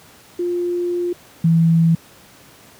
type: tone pair in turn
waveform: sine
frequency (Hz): 351.3 / 165.07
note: F4 / E3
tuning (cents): +10 / +3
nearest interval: octave + minor second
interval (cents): 1307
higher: first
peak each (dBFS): -18 / -10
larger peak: second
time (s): 0.39-1.13 / 1.44-1.95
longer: first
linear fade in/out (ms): 5
effects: pink hiss -46 dBFS RMS until 2.79 s + high-pass 100 Hz 12 dB/octave

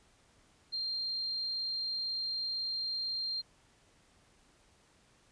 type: tone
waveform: sine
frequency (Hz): 4186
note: C8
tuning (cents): 0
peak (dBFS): -33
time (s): 0.72-3.42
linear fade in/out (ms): 20
effects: pink hiss -66 dBFS RMS until 5.31 s + resampled to 22050 Hz

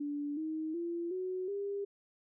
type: tone with pitch steps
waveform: sine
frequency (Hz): 290.3 / 314.8 / 341.3 / 370 / 401.2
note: D4 / D#4 / F4 / F#4 / G4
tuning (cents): -20 / +20 / -40 / 0 / +40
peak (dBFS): -34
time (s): 0-1.85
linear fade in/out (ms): 10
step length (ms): 370
effects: none

